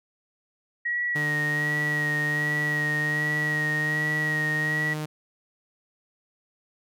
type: tone with vibrato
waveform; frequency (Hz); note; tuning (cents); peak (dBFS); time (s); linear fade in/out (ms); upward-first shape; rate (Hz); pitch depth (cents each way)
sine; 1898; A#6; +31; -24; 0.85-4.94; 10; sine; 1.3; 35
type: tone with pitch glide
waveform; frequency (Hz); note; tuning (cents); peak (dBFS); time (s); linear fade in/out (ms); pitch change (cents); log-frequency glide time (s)
sawtooth; 150 to 153.06; D3 to D#3; +37 to -28; -25; 1.15-5.06; 10; +35; 2.69-4.22
effects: none